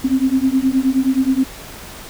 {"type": "beating tone pair", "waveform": "sine", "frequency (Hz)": [259, 268.5], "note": ["C4", "C4"], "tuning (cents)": [-17, 45], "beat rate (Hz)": 9.5, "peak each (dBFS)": -16, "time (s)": [0.04, 1.44], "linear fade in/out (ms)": 10, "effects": ["pink hiss -35 dBFS RMS until 2.09 s"]}